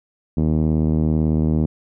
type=tone with low-pass filter; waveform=5% pulse; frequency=78.1 Hz; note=D#2; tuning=7 cents sharp; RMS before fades=-18 dBFS; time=0.37-1.66 s; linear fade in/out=5 ms; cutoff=220 Hz; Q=1.2; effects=none